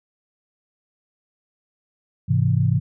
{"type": "chord", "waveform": "sine", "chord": "Ab augmented", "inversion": "none", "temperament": "equal", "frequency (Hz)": [103.83, 130.81, 164.81], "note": ["Ab2", "C3", "E3"], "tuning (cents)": [0, 0, 0], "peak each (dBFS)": [-20, -19, -22], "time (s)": [2.28, 2.8], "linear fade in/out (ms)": 20, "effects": []}